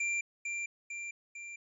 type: tone with echo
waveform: square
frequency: 2369 Hz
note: D7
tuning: 14 cents sharp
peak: -31 dBFS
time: 0-0.21 s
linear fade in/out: 5 ms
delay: 450 ms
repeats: 3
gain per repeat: -4 dB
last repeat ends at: 1.56 s
effects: resampled to 24000 Hz